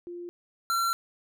sine / square tone pair in turn, 349.2 / 1361.7 Hz, F4 / F6, 0 / -44 cents, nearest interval 2 octaves, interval 2356 cents, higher second, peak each -36 / -25 dBFS, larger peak second, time 0.07-0.29 / 0.7-0.93 s, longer second, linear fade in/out 0 ms, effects none

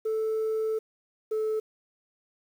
sine tone pair in turn, 439.2 / 434.9 Hz, A4 / A4, -3 / -20 cents, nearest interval unison, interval 17 cents, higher first, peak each -23 dBFS, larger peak neither, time 0.05-0.79 / 1.31-1.6 s, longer first, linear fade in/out 10 ms, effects tanh soft clip ceiling -24 dBFS + 9-bit

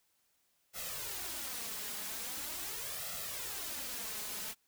white noise with flanger, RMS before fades -41 dBFS, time 0.73-4.55 s, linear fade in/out 50 ms, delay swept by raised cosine 1.5 to 4.8 ms, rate 0.42 Hz, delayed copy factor +0.65, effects white hiss -75 dBFS RMS until 4.67 s

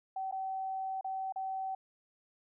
sine tone with dropouts, 765 Hz, G5, 42 cents flat, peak -34 dBFS, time 0.16-1.75 s, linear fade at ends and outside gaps 5 ms, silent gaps 0.313-0.323 / 1.011-1.044 / 1.324-1.359 s, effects none

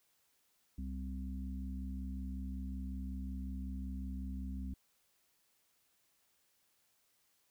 harmonic tone, 65.41 Hz, C2, in tune, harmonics 1 / 3 / 4, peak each -40 / -45 / -48 dBFS, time 0.78-4.74 s, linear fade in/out 5 ms, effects white hiss -75 dBFS RMS until 7.5 s

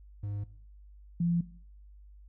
triangle / sine tone pair in turn, 102.1 / 171.29 Hz, G#2 / F3, -29 / -33 cents, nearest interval major sixth, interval 896 cents, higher second, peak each -31 / -25 dBFS, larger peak second, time 0.23-0.44 / 1.2-1.41 s, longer neither, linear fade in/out 5 ms, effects noise-tail reverb RT60 0.5 s tail -17 dB re dry + added 50 Hz sine -50 dBFS peak until 2.28 s

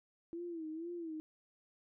sine tone with vibrato, 330 Hz, E4, 2 cents sharp, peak -40 dBFS, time 0.33-1.2 s, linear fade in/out 0 ms, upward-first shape sine, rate 2.1 Hz, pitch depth 100 cents each way, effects none

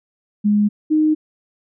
sine tone pair in turn, 207.7 / 308.9 Hz, G#3 / D#4, 0 / -12 cents, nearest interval perfect fifth, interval 688 cents, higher second, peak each -12 dBFS, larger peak neither, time 0.44-0.69 / 0.9-1.15 s, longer neither, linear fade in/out 20 ms, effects none

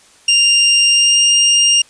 25% pulse tone with pitch glide, 2794 to 2812 Hz, F7 to F7, 0 to +11 cents, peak -5 dBFS, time 0.28-1.82 s, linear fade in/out 5 ms, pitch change +11 cents, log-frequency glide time 0.88-1.19 s, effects white hiss -47 dBFS RMS until 1.89 s + resampled to 22050 Hz

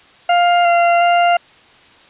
40% pulse tone with pitch steps, 701 / 690 / 697 Hz, F5 / F5 / F5, +6 / -21 / -4 cents, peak -9 dBFS, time 0.29-1.37 s, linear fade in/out 5 ms, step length 360 ms, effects white hiss -46 dBFS RMS until 2.09 s + resampled to 8000 Hz

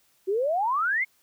sine exponential sweep, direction up, 365.6 to 2217 Hz, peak -22 dBFS, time 0.27-1.05 s, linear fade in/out 20 ms, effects white hiss -65 dBFS RMS until 1.22 s

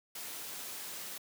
white noise, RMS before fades -43 dBFS, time 0.15-1.18 s, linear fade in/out 5 ms, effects high-pass 150 Hz 12 dB/octave

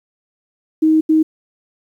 sine tone bursts at uneven times, 314.7 Hz, D#4, 20 cents sharp, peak -9 dBFS, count 2, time 0.82-1.01 / 1.09-1.23 s, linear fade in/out 10 ms, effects 8-bit

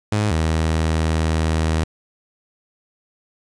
sawtooth tone pair in turn, 105.3 / 79.81 Hz, G#2 / D#2, +24 / +45 cents, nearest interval perfect fourth, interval 479 cents, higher first, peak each -13 dBFS, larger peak neither, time 0.12-0.31 / 0.31-1.84 s, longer second, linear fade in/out 5 ms, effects resampled to 22050 Hz + 7-bit

